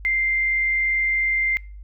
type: tone with frequency modulation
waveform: sine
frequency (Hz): 2093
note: C7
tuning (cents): 0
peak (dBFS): -18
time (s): 0.05-1.57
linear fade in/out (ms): 0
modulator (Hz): 62.6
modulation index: 0.24
effects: noise-tail reverb RT60 0.4 s tail -25 dB re dry + added 50 Hz sine -36 dBFS peak until 1.83 s